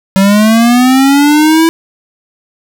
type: linear sweep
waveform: square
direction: up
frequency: 190 to 330.8 Hz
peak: -5 dBFS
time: 0.16-1.69 s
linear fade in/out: 0 ms
effects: none